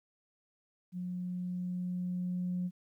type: tone with level ramp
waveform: sine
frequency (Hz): 179.8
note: F#3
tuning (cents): -49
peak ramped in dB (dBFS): -35 to -30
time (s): 0.92-2.71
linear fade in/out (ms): 50
effects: tanh soft clip ceiling -27 dBFS + 12-bit